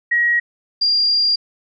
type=tone pair in turn; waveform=sine; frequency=1900 / 4788 Hz; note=A#6 / D8; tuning=+33 / +33 cents; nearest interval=octave + major third; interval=1600 cents; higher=second; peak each=-13 dBFS; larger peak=neither; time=0.11-0.4 / 0.81-1.36 s; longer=second; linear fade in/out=10 ms; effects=none